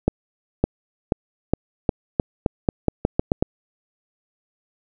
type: accelerating click train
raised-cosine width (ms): 2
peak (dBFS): -3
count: 13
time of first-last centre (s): 0.08-3.425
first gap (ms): 560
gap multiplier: 0.86
effects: none